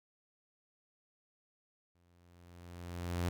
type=tone with exponential growth; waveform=sawtooth; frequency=87.31 Hz; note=F2; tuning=in tune; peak=-27 dBFS; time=1.95-3.29 s; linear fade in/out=0 ms; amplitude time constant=290 ms; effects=none